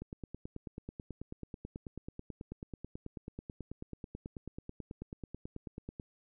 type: click train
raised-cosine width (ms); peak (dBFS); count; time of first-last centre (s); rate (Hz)
3; -29; 56; 0.02-5.998; 9.2
effects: none